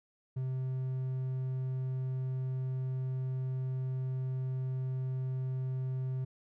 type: tone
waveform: triangle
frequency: 130 Hz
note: C3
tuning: 11 cents flat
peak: -30 dBFS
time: 0.36-6.25 s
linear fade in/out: 10 ms
effects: none